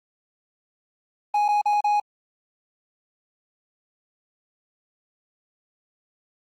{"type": "tone with dropouts", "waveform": "triangle", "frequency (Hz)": 830.6, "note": "G#5", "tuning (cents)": 0, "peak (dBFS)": -16, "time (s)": [1.34, 2], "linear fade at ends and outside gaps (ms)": 5, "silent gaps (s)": [[1.482, 1.486], [1.615, 1.656], [1.808, 1.842]], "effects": ["Opus 24 kbps"]}